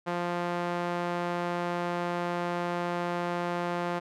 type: tone with band-pass filter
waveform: sawtooth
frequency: 174.61 Hz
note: F3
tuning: in tune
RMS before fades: -31 dBFS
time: 0.06-4 s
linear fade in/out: 20 ms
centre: 880 Hz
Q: 0.75
effects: none